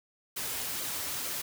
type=noise with flanger; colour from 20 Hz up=white; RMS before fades=-35 dBFS; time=0.36-1.42 s; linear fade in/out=10 ms; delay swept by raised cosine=1.1 to 5.9 ms; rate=2.2 Hz; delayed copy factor=-0.5; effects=none